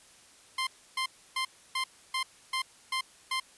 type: tone bursts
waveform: 15% pulse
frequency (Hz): 1046.5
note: C6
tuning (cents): 0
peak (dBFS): -22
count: 8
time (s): 0.58-3.4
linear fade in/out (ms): 5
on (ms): 90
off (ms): 300
effects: white hiss -57 dBFS RMS until 3.57 s + resampled to 24000 Hz